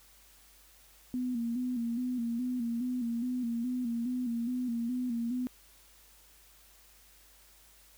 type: tone with vibrato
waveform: sine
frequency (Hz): 241.7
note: B3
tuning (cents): -37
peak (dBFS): -30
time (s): 1.14-5.47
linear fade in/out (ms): 0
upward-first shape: square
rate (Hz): 2.4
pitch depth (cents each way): 63
effects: added 50 Hz sine -64 dBFS peak until 7.97 s + white hiss -60 dBFS RMS until 7.97 s